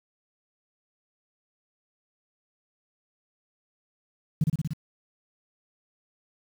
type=tone with echo; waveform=sine; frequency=155.56 Hz; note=D#3; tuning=in tune; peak=-17 dBFS; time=4.41-4.44 s; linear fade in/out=5 ms; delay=59 ms; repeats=5; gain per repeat=-2 dB; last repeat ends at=4.735 s; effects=tanh soft clip ceiling -13 dBFS + 8-bit